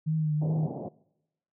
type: tone with vibrato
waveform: sine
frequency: 154.5 Hz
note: D#3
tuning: 12 cents flat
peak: -24 dBFS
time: 0.06-0.68 s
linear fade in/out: 20 ms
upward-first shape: triangle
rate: 2.6 Hz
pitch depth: 48 cents each way
type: band-pass noise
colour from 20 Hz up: pink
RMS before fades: -37 dBFS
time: 0.41-0.89 s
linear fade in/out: 10 ms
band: 110 to 770 Hz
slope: 48 dB/octave
effects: noise-tail reverb RT60 0.9 s tail -23 dB re dry